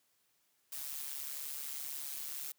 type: noise with amplitude modulation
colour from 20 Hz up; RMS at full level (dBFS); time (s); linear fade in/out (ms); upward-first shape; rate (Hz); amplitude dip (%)
blue; -39; 0.72-2.52; 5; sine; 142; 70
effects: white hiss -75 dBFS RMS until 2.58 s + high-pass 80 Hz 12 dB/octave